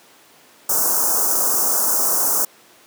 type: band-stop noise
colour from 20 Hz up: white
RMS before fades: -18 dBFS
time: 0.69-2.45 s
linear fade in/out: 5 ms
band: 1400 to 5600 Hz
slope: 48 dB/octave
effects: pink hiss -49 dBFS RMS until 2.86 s + high-pass 300 Hz 12 dB/octave